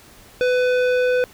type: tone with low-pass filter sweep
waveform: square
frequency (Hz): 499.9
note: B4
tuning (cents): +21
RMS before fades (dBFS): -18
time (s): 0.41-1.24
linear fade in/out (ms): 0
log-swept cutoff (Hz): 3500 to 2300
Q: 0.81
effects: pink hiss -47 dBFS RMS until 1.33 s